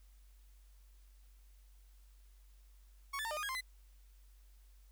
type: tone with pitch steps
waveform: 30% pulse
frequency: 1110 / 1744 / 910 / 606 / 1230 / 1641 / 1048 / 2020 Hz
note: C#6 / A6 / A#5 / D#5 / D#6 / G#6 / C6 / B6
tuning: +2 / -16 / -42 / -46 / -20 / -21 / +2 / +39 cents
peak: -35 dBFS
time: 3.13-3.61 s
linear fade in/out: 10 ms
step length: 60 ms
effects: added 48 Hz sine -58 dBFS peak until 4.91 s + white hiss -73 dBFS RMS until 4.91 s